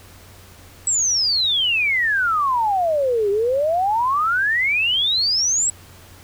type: exponential two-way sweep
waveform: sine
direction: down then up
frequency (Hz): 7902 to 392 to 7902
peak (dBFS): -16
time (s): 0.87-5.7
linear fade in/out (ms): 2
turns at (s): 3.3
effects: added 90 Hz sine -46 dBFS peak until 6.23 s + pink hiss -46 dBFS RMS until 6.23 s